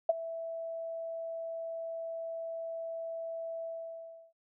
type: tone with ADSR envelope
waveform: sine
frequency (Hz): 659.3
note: E5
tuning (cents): 0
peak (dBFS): -19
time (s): 0.09-4.33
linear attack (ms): 5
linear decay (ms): 24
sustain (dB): -17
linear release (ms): 690
effects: none